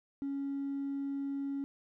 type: tone with hard clipping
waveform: sine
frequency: 277.8 Hz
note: C#4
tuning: 4 cents sharp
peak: -34 dBFS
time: 0.22-1.64 s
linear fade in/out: 0 ms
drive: 1 dB
effects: none